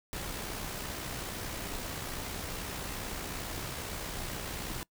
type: noise with amplitude modulation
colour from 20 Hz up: pink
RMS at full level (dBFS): -37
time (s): 0.13-4.83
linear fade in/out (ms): 0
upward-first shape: sine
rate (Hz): 62.4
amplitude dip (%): 35
effects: noise-tail reverb RT60 0.1 s tail -23 dB re dry